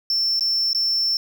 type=tone with dropouts; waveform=triangle; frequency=5380 Hz; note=E8; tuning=34 cents sharp; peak=-17 dBFS; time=0.1-1.17 s; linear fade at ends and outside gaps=1 ms; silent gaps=0.395-0.408 / 0.731-0.748 s; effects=none